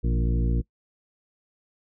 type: harmonic tone with a mistuned harmonic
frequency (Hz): 57.9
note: A#1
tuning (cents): -11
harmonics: 1 / 2 / 3 / 4 / 5 / 6 / 8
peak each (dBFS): -22 / -28 / -32 / -34 / -36 / -38 / -40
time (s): 0.03-0.62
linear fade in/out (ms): 20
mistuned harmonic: 2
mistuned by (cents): +62
effects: noise-tail reverb RT60 0.1 s tail -22 dB re dry